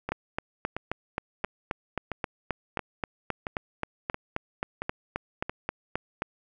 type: two click trains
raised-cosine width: 0.5 ms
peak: -13 / -16 dBFS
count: 24 / 9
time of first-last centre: 0.12-6.221 / 0.09-5.495 s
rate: 3.77 / 1.48 Hz
effects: none